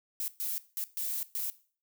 violet noise bursts at uneven times, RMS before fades -34 dBFS, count 5, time 0.2-0.28 / 0.4-0.58 / 0.77-0.84 / 0.97-1.23 / 1.35-1.5 s, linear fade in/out 0 ms, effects noise-tail reverb RT60 0.4 s tail -17 dB re dry

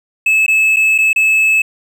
triangle tone with dropouts, 2600 Hz, E7, 24 cents flat, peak -7 dBFS, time 0.26-1.62 s, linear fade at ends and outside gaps 5 ms, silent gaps 0.464-0.48 / 0.762-0.767 / 0.98-0.985 / 1.131-1.16 s, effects none

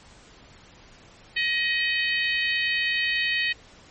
harmonic tone with a mistuned harmonic, 630 Hz, D#5, 21 cents sharp, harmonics 3 / 4 / 5 / 6 / 7, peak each -25 / -27 / -30 / -33 / -34 dBFS, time 1.36-3.53 s, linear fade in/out 10 ms, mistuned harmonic 5, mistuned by -53 cents, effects pink hiss -51 dBFS RMS until 3.9 s + MP3 32 kbps

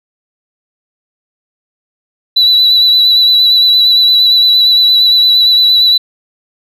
sine tone with vibrato, 3955 Hz, B7, 2 cents sharp, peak -3 dBFS, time 2.36-5.98 s, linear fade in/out 10 ms, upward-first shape sine, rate 8.7 Hz, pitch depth 24 cents each way, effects tanh soft clip ceiling -2 dBFS

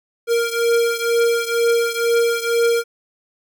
square beating tone pair, 466.2 / 468.3 Hz, A#4 / A#4, 0 / +8 cents, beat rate 2.1 Hz, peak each -18 / -21 dBFS, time 0.27-2.84 s, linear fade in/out 50 ms, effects none

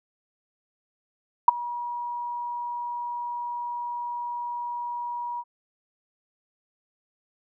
sine tone with ADSR envelope, 960 Hz, B5, 49 cents flat, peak -6 dBFS, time 1.48-5.44 s, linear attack 4 ms, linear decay 14 ms, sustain -23 dB, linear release 48 ms, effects none

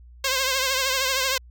5% pulse tone with vibrato, 528 Hz, C5, 16 cents sharp, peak -10 dBFS, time 0.24-1.38 s, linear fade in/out 5 ms, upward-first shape triangle, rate 13 Hz, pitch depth 74 cents each way, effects added 60 Hz sine -44 dBFS peak until 1.5 s

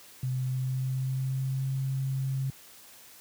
sine tone with pitch glide, 128.8 to 133.73 Hz, C3 to C3, -27 to +38 cents, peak -27 dBFS, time 0.23-2.5 s, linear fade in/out 2 ms, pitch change +65 cents, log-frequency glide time 0.41-1.7 s, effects white hiss -52 dBFS RMS until 3.2 s + high-pass 60 Hz 12 dB/octave

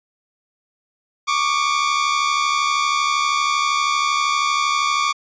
sawtooth tone pair together, 1119.3 / 1192 Hz, C#6 / D6, +16 / +25 cents, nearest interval minor second, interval 109 cents, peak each -16 dBFS, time 1.27-5.13 s, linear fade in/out 20 ms, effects resampled to 16000 Hz

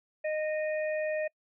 harmonic tone, 617 Hz, D#5, 15 cents flat, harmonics 1 / 3 / 4, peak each -29 / -39 / -41 dBFS, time 0.24-1.28 s, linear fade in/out 10 ms, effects noise-tail reverb RT60 0.1 s tail -26 dB re dry

